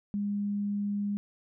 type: tone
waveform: sine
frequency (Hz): 203.7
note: G#3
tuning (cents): -33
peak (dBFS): -28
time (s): 0.14-1.17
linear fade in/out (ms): 0
effects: none